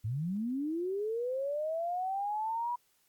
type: linear sweep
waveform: sine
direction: up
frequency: 99.7 to 978 Hz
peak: -31 dBFS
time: 0.04-2.76 s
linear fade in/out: 10 ms
effects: white hiss -71 dBFS RMS until 3.08 s + Opus 48 kbps